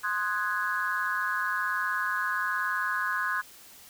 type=chord; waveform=sine; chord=Ab dominant seventh; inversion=first; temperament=equal; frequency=1046.5 / 1244.5 / 1480 / 1661.2 Hz; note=C6 / Eb6 / Gb6 / Ab6; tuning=0 / 0 / 0 / 0 cents; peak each=-32 / -34 / -31 / -30 dBFS; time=0.03-3.42 s; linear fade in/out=20 ms; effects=tanh soft clip ceiling -17 dBFS + white hiss -51 dBFS RMS until 3.89 s